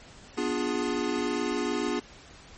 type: chord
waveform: square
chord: B diminished seventh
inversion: none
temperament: equal with one note detuned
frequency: 246.9 / 293.7 / 353.1 / 415.3 Hz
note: B3 / D4 / F4 / Ab4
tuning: 0 / 0 / +19 / 0 cents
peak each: -33 dBFS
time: 0.37-2 s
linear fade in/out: 10 ms
effects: pink hiss -50 dBFS RMS until 2.57 s + MP3 32 kbps